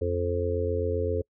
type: harmonic tone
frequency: 87.7 Hz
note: F2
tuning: 8 cents sharp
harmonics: 1 / 3 / 4 / 5 / 6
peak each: -29 / -37 / -36 / -28 / -32 dBFS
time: 0.01-1.22 s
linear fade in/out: 10 ms
effects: noise-tail reverb RT60 0.1 s tail -26 dB re dry